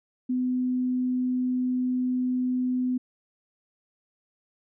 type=tone; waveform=sine; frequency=252.3 Hz; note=B3; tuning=37 cents sharp; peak=-23 dBFS; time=0.29-2.98 s; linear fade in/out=10 ms; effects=none